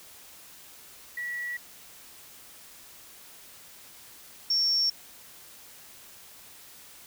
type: tone pair in turn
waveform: sine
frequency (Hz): 1937 / 5479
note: B6 / F8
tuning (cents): -34 / -34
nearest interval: octave + tritone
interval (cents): 1800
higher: second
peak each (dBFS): -31 / -22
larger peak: second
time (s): 1.17-1.57 / 4.5-4.9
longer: neither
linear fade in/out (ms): 5
effects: white hiss -50 dBFS RMS until 7.06 s